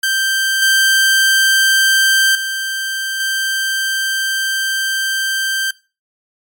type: tone with level steps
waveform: sawtooth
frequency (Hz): 1568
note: G6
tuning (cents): 0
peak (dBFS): -10 / -6 / -15 / -12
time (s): 0.03-5.71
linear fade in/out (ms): 5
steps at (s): 0.62 / 2.35 / 3.2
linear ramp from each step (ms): 2
effects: noise-tail reverb RT60 0.3 s tail -19 dB re dry + MP3 96 kbps